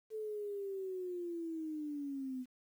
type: linear sweep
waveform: sine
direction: down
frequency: 440 to 250 Hz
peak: -38 dBFS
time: 0.1-2.46 s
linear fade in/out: 50 ms
effects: 11-bit